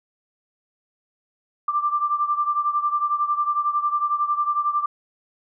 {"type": "beating tone pair", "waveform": "sine", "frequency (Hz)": [1179, 1190], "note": ["D6", "D6"], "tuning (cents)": [6, 22], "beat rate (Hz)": 11, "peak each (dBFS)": [-21, -25], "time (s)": [1.68, 4.86], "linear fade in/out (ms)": 5, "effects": []}